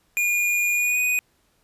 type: tone with pitch glide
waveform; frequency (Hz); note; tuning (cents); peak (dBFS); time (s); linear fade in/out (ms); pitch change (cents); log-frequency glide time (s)
square; 2431 to 2484; D#7 to D#7; -41 to -3; -20; 0.17-1.19; 0; +38; 0.73-1.03
effects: pink hiss -65 dBFS RMS until 1.63 s + resampled to 32000 Hz